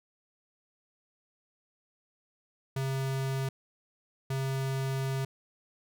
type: tone bursts at uneven times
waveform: square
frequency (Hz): 134.2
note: C3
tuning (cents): +44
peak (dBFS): -30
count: 2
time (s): 2.76-3.49 / 4.3-5.25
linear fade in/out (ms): 5
effects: none